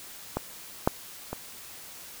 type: clicks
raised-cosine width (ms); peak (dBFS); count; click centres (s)
1; -13 / -6 / -18; 3; 0.37 / 0.875 / 1.33
effects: white hiss -45 dBFS RMS until 2.2 s